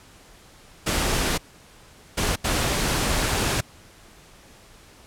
pink noise bursts at uneven times, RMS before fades -23 dBFS, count 3, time 0.86-1.38 / 2.17-2.36 / 2.44-3.61 s, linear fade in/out 10 ms, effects pink hiss -50 dBFS RMS until 5.06 s + low-pass 11000 Hz 12 dB/octave

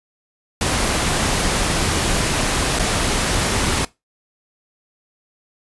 pink noise with dropouts, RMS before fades -19 dBFS, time 0.61-3.85 s, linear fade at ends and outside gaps 2 ms, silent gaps 2.789-2.794 s, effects noise-tail reverb RT60 0.2 s tail -20 dB re dry + resampled to 24000 Hz

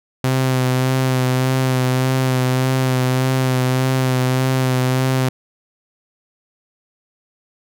sawtooth tone with vibrato, 129.3 Hz, C3, 20 cents flat, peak -11 dBFS, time 0.24-5.29 s, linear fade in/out 2 ms, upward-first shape sine, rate 1.7 Hz, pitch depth 23 cents each way, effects none

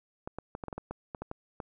clicks, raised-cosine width 1 ms, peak -23 dBFS, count 12, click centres 0.275 / 0.386 / 0.551 / 0.638 / 0.683 / 0.728 / 0.78 / 0.91 / 1.148 / 1.22 / 1.314 / 1.602 s, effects none

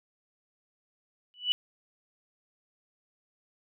sine tone with exponential growth, 2960 Hz, F#7, in tune, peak -19 dBFS, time 1.34-1.52 s, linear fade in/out 0 ms, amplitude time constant 38 ms, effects none

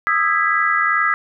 sine chord, E major seventh, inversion third, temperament just, 1236.1 / 1318.5 / 1648.1 / 1977.8 Hz, D#6 / E6 / G#6 / B6, -12 / 0 / -14 / +2 cents, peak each -20 dBFS, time 0.07-1.14 s, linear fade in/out 0 ms, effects none

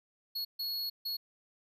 square tone bursts at uneven times, 4341 Hz, C#8, 37 cents flat, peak -34 dBFS, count 3, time 0.35-0.45 / 0.59-0.9 / 1.05-1.17 s, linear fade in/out 10 ms, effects none

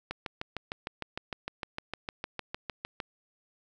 click train, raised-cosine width 0.3 ms, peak -18 dBFS, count 20, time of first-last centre 0.11-3.002 s, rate 6.57 Hz, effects none

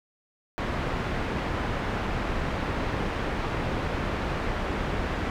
pink low-pass noise, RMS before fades -29 dBFS, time 0.58-5.3 s, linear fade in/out 0 ms, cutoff 2100 Hz, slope 12 dB/octave, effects none

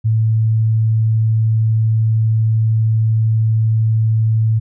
sine tone, 110.9 Hz, A2, 14 cents sharp, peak -11 dBFS, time 0.04-4.6 s, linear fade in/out 20 ms, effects none

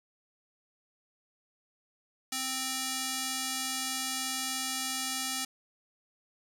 square tone with band-pass filter, 261.6 Hz, C4, in tune, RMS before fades -34 dBFS, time 2.32-5.45 s, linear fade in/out 5 ms, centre 7500 Hz, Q 0.72, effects none

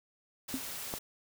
white noise, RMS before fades -41 dBFS, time 0.48-0.99 s, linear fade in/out 10 ms
sine tone with exponential decay, 263.2 Hz, C4, 10 cents sharp, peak -28 dBFS, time 0.54-0.64 s, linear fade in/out 0 ms, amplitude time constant 21 ms
click, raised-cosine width 1 ms, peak -22 dBFS, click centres 0.939 s
effects none

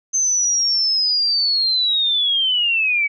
sine linear sweep, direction down, 6270 to 2252 Hz, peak -15 dBFS, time 0.13-3.08 s, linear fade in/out 20 ms, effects none

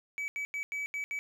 triangle tone bursts at uneven times, 2287 Hz, D7, 47 cents flat, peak -31 dBFS, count 6, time 0.18-0.28 / 0.36-0.45 / 0.54-0.63 / 0.72-0.86 / 0.94-1.04 / 1.11-1.19 s, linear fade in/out 0 ms, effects none

